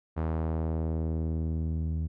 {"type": "tone with low-pass filter sweep", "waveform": "sawtooth", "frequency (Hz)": 80, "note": "D#2", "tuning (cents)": 49, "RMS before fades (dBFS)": -30, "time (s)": [0.16, 2.08], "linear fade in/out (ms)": 20, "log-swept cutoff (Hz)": [1200, 160], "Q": 0.93, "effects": []}